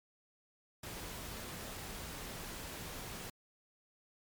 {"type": "noise", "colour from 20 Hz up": "pink", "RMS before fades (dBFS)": -45, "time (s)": [0.83, 3.3], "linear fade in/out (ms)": 5, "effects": ["MP3 96 kbps"]}